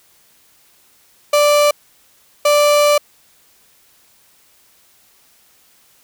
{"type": "tone bursts at uneven times", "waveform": "35% pulse", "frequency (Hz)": 587.3, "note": "D5", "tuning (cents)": 0, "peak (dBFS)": -8, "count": 2, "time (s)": [[1.33, 1.71], [2.45, 2.98]], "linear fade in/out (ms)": 5, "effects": ["white hiss -53 dBFS RMS until 6.03 s"]}